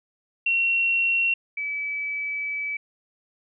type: tone pair in turn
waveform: sine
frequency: 2731 / 2296 Hz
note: F7 / D7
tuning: -39 / -40 cents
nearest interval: minor third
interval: 301 cents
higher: first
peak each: -19 / -26 dBFS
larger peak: first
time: 0.46-1.34 / 1.57-2.77 s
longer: second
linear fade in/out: 5 ms
effects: none